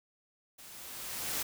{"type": "noise with level ramp", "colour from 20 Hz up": "white", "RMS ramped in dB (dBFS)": [-52, -33], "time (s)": [0.58, 1.43], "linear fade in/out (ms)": 10, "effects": []}